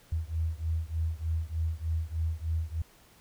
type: beating tone pair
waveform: sine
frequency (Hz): 79.5 / 82.8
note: D#2 / E2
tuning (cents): +38 / +8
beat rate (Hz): 3.3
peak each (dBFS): -31 / -32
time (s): 0.12-2.82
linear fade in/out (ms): 5
effects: pink hiss -59 dBFS RMS until 3.2 s